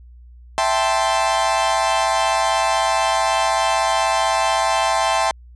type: chord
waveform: 40% pulse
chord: A minor seventh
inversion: second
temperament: equal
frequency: 659.3 / 784 / 880 / 1046.5 Hz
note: E5 / G5 / A5 / C6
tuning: 0 / 0 / 0 / 0 cents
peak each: -21 dBFS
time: 0.58-5.31 s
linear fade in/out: 0 ms
effects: added 60 Hz sine -40 dBFS peak until 5.55 s + resampled to 22050 Hz